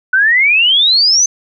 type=exponential sweep; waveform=sine; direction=up; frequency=1480 to 6272 Hz; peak=-7 dBFS; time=0.13-1.26 s; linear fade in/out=5 ms; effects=none